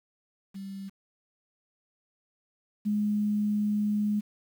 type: tone pair in turn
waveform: sine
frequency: 195 / 208.8 Hz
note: G3 / G#3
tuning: -9 / +10 cents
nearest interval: minor second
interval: 119 cents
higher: second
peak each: -36 / -24 dBFS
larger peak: second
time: 0.54-0.9 / 2.85-4.21 s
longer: second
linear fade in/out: 20 ms
effects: 9-bit